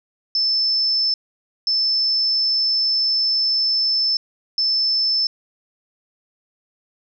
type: tone bursts at uneven times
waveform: sine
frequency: 5274 Hz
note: E8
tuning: in tune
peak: -16 dBFS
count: 3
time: 0.35-1.14 / 1.67-4.17 / 4.58-5.27 s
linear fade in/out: 2 ms
effects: none